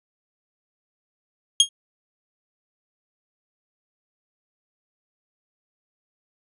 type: tone with exponential decay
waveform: sawtooth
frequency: 3254 Hz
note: G#7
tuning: 36 cents flat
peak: -4 dBFS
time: 1.6-1.69 s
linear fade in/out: 2 ms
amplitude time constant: 19 ms
effects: resampled to 24000 Hz